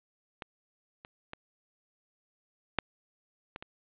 clicks, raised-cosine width 0.3 ms, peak -22 / -28 / -23 / -9 / -23 / -26 dBFS, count 6, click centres 0.422 / 1.049 / 1.334 / 2.787 / 3.561 / 3.625 s, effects resampled to 8000 Hz + 8-bit

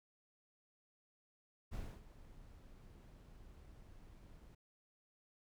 brown noise with ADSR envelope, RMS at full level -43 dBFS, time 1.71-4.55 s, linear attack 30 ms, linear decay 270 ms, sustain -15 dB, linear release 6 ms, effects none

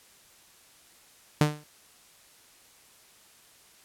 sawtooth tone with exponential decay, 149.8 Hz, D3, 35 cents sharp, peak -12 dBFS, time 1.41-1.64 s, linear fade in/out 2 ms, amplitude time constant 50 ms, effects white hiss -57 dBFS RMS until 3.84 s + low-pass 12000 Hz 12 dB/octave

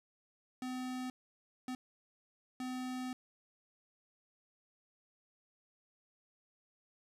square tone bursts at uneven times, 254.4 Hz, C4, 48 cents flat, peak -39 dBFS, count 3, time 0.62-1.1 / 1.68-1.75 / 2.6-3.13 s, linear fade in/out 2 ms, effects low-pass 11000 Hz 12 dB/octave + 11-bit

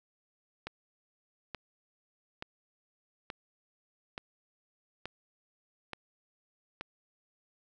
click train, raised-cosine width 0.3 ms, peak -22 dBFS, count 8, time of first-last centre 0.67-6.81 s, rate 1.14 Hz, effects none

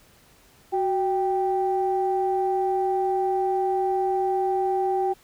sine tone pair together, 372 / 785.7 Hz, F#4 / G5, +9 / +4 cents, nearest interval octave + minor second, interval 1295 cents, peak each -23 dBFS, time 0.72-5.14 s, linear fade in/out 20 ms, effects tanh soft clip ceiling -13 dBFS + pink hiss -56 dBFS RMS until 5.23 s

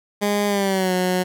15% pulse tone with pitch glide, 205.1 to 182.72 Hz, G#3 to F#3, -21 to -21 cents, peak -12 dBFS, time 0.21-1.24 s, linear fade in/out 20 ms, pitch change -200 cents, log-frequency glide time 0.47-0.93 s, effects none

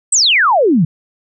sine exponential sweep, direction down, 8510 to 145.2 Hz, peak -8 dBFS, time 0.12-0.85 s, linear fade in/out 5 ms, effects none

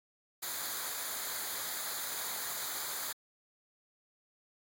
white noise with comb filter, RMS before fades -38 dBFS, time 0.42-3.13 s, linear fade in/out 10 ms, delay 0.36 ms, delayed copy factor -0.7, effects AAC 64 kbps

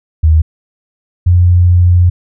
sine tone pair in turn, 79 / 88.67 Hz, D#2 / F2, +27 / +27 cents, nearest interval major second, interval 200 cents, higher second, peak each -4 dBFS, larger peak neither, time 0.23-0.42 / 1.26-2.1 s, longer second, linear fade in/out 10 ms, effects none

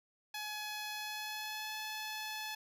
10% pulse tone with pitch glide, 846 to 860.8 Hz, G#5 to A5, +32 to -38 cents, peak -31 dBFS, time 0.34-2.55 s, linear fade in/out 5 ms, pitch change +30 cents, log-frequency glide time 0.92-1.76 s, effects none

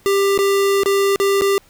square tone with dropouts, 395.9 Hz, G4, 17 cents sharp, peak -14 dBFS, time 0.06-1.58 s, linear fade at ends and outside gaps 0 ms, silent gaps 0.377-0.389 / 0.834-0.859 / 1.159-1.2 / 1.411-1.419 s, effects pink hiss -52 dBFS RMS until 1.69 s

